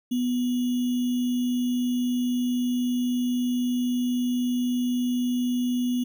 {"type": "tone with sample-and-hold", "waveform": "sine", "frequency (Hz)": 246.9, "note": "B3", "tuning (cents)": 0, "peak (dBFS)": -22, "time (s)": [0.11, 6.04], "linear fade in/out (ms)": 10, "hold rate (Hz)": 3150, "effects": []}